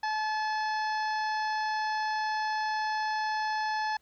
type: harmonic tone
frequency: 862 Hz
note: A5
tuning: 36 cents flat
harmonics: 1 / 2 / 3 / 4 / 5 / 6 / 7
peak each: -29 / -34 / -47 / -50 / -44 / -45 / -55 dBFS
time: 0.03-3.97 s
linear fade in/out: 5 ms
effects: added 72 Hz sine -70 dBFS peak until 4.01 s + pink hiss -70 dBFS RMS until 4.01 s